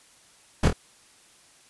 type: noise with echo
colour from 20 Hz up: brown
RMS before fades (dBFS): -19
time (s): 0.63-0.68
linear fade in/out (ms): 5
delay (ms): 25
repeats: 2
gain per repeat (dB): -6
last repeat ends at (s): 0.73
effects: white hiss -56 dBFS RMS until 1.69 s + resampled to 24000 Hz